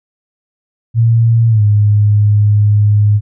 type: tone with pitch glide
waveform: sine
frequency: 115 to 104.24 Hz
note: A#2 to G#2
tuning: -23 to +7 cents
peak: -6 dBFS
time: 0.94-3.21 s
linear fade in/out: 50 ms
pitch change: -170 cents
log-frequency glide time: 1.49-1.62 s
effects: none